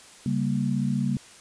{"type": "chord", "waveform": "sine", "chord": "G diminished", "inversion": "second", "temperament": "equal", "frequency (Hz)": [138.59, 196, 233.1], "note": ["Db3", "G3", "Bb3"], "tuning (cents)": [0, 0, 0], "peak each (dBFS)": -27, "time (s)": [0.26, 1.17], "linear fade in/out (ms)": 2, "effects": ["white hiss -49 dBFS RMS until 1.4 s", "resampled to 22050 Hz"]}